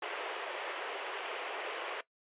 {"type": "band-pass noise", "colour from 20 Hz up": "pink", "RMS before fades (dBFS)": -40, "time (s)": [0.02, 2.01], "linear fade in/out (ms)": 5, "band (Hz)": [380, 3300], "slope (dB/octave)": 48, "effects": ["noise-tail reverb RT60 0.1 s tail -18 dB re dry", "resampled to 8000 Hz"]}